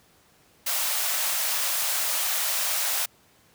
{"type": "high-pass noise", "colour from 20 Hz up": "white", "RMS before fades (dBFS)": -26, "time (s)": [0.66, 3.06], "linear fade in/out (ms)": 10, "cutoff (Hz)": 550, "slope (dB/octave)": 48, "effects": ["pink hiss -59 dBFS RMS until 3.54 s", "high-pass 80 Hz 12 dB/octave"]}